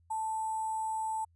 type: tone with sample-and-hold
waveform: sine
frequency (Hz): 880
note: A5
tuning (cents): 0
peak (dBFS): -31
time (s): 0.1-1.25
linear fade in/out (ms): 10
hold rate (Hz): 8820
effects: added 84 Hz sine -63 dBFS peak until 1.35 s + resampled to 22050 Hz

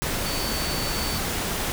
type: tone in noise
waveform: sine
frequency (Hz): 4514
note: C#8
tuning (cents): +31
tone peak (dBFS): -32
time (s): 0.26-1.18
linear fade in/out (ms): 0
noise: pink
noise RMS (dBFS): -27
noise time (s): 0.02-1.72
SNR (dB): -8
effects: none

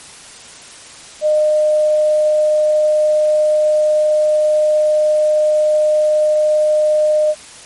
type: tone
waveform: sine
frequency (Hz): 610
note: D#5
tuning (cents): -34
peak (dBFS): -10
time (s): 1.21-7.35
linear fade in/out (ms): 50
effects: white hiss -37 dBFS RMS until 7.65 s + MP3 48 kbps

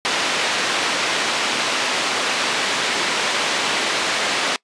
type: band-pass noise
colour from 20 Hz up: white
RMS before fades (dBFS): -21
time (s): 0.05-4.56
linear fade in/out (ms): 0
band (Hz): 260 to 3600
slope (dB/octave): 12
effects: noise-tail reverb RT60 0.1 s tail -23 dB re dry + resampled to 22050 Hz

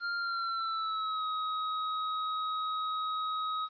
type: tone with pitch glide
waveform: square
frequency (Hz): 1396.9 to 1266.2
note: F6 to D#6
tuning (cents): 0 to +30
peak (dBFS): -32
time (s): 0-3.69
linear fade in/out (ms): 50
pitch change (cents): -170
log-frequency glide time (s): 0.17-1.25
effects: resampled to 11025 Hz + 11-bit

